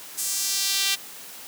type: tone with high-pass filter sweep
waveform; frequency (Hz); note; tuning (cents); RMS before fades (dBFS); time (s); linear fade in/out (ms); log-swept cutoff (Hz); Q
sawtooth; 392; G4; 0; -25; 0.17-0.96; 20; 8100 to 3100; 1.4
effects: white hiss -41 dBFS RMS until 1.47 s + high-pass 150 Hz 12 dB/octave